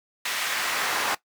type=noise with high-pass filter sweep; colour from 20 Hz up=brown; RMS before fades=-27 dBFS; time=0.25-1.15 s; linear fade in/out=5 ms; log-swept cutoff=2000 to 960 Hz; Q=0.9; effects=noise-tail reverb RT60 0.1 s tail -17 dB re dry